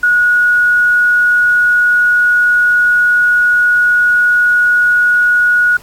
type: tone with quantisation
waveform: sine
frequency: 1455 Hz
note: F#6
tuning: 29 cents flat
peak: -7 dBFS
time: 0.03-5.77 s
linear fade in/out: 5 ms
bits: 6
effects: pink hiss -41 dBFS RMS until 5.82 s + AAC 64 kbps